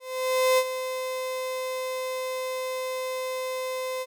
35% pulse tone with ADSR envelope, 515 Hz, C5, 28 cents flat, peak -16 dBFS, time 0-4.06 s, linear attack 580 ms, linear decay 55 ms, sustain -11 dB, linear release 43 ms, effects none

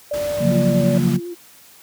sine tone with pitch glide, 587.3 to 574.5 Hz, D5 to D5, 0 to -38 cents, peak -20 dBFS, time 0.11-0.98 s, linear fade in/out 5 ms, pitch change -38 cents, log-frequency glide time 0.75-0.83 s
pink noise, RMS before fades -32 dBFS, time 0.13-1.17 s, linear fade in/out 10 ms
sine chord, Gb major seventh, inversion second, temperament equal, 138.59 / 174.61 / 185 / 233.1 Hz, Db3 / F3 / Gb3 / Bb3, 0 / 0 / 0 / 0 cents, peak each -20 dBFS, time 0.39-1.2 s, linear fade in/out 50 ms
sine tone with vibrato, 347.6 Hz, F4, 8 cents flat, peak -27 dBFS, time 0.5-1.35 s, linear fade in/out 20 ms, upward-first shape square, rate 8 Hz, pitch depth 22 cents each way
effects white hiss -47 dBFS RMS until 1.82 s + high-pass 60 Hz 12 dB/octave

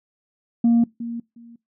sine tone with echo, 233.8 Hz, A#3, 5 cents sharp, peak -11 dBFS, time 0.64-0.84 s, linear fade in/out 5 ms, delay 360 ms, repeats 2, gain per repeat -15 dB, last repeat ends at 1.56 s, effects noise-tail reverb RT60 0.2 s tail -23 dB re dry + tanh soft clip ceiling -11 dBFS

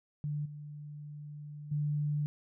sine tone with level steps, 147.9 Hz, D3, 13 cents sharp, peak -32 / -42 / -29 dBFS, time 0.24-2.26 s, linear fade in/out 0 ms, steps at 0.45 / 1.71 s, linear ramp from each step 10 ms, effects none

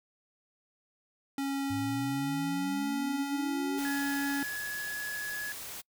square tone with pitch glide, 275.6 to 280.3 Hz, C#4 to C#4, -10 to +19 cents, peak -31 dBFS, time 1.38-4.43 s, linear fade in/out 2 ms, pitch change +29 cents, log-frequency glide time 2.03-2.88 s
sine exponential sweep, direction up, 101.1 to 390.9 Hz, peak -36 dBFS, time 1.7-3.79 s, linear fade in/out 5 ms
white noise, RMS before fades -42 dBFS, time 3.77-5.82 s, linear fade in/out 20 ms
triangle tone, 1688 Hz, G#6, 28 cents sharp, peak -33 dBFS, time 3.85-5.52 s, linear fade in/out 0 ms
effects noise-tail reverb RT60 0.1 s tail -26 dB re dry

